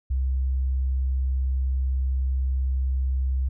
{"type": "tone", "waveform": "sine", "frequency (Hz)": 65.41, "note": "C2", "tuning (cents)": 0, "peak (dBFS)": -21, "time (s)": [0.1, 3.49], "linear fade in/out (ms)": 10, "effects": []}